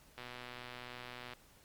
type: click train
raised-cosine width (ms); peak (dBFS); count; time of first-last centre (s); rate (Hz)
0.3; -30; 143; 0.18-1.334; 123
effects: pink hiss -63 dBFS RMS until 1.64 s + MP3 96 kbps